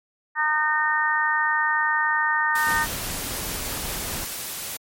harmonic tone, 305.6 Hz, D#4, 31 cents flat, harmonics 3 / 4 / 5 / 6, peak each -25 / -26 / -27 / -22 dBFS, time 0.35-2.87 s, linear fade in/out 50 ms
white noise, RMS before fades -32 dBFS, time 2.55-4.77 s, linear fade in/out 5 ms
pink noise with tremolo, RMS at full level -31 dBFS, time 2.67-4.25 s, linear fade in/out 0 ms, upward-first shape triangle, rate 4.9 Hz, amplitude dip 25%
effects MP3 64 kbps

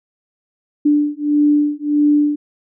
sine beating tone pair, 293.8 / 295.4 Hz, D4 / D4, +1 / +10 cents, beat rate 1.6 Hz, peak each -15 dBFS, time 0.85-2.36 s, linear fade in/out 10 ms, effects none

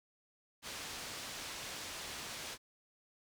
white low-pass noise, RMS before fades -45 dBFS, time 0.62-2.58 s, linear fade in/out 50 ms, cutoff 6000 Hz, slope 12 dB/octave, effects none

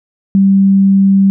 sine tone, 195.1 Hz, G3, 8 cents flat, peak -5 dBFS, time 0.35-1.3 s, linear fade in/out 0 ms, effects none

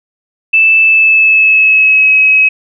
sine tone with pitch glide, 2637 to 2555 Hz, E7 to D#7, 0 to +45 cents, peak -4 dBFS, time 0.53-2.49 s, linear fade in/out 10 ms, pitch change -55 cents, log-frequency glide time 0.8-2.13 s, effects none

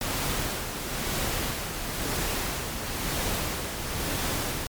pink noise with tremolo, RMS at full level -28 dBFS, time 0.01-4.67 s, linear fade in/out 2 ms, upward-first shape sine, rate 1 Hz, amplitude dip 45%, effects MP3 96 kbps

